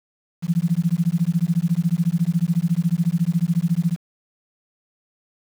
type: tone with tremolo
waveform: sine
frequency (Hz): 169.9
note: F3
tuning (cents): -47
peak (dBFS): -13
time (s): 0.42-3.97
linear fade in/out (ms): 50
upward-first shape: sine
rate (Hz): 14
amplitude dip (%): 100
effects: 7-bit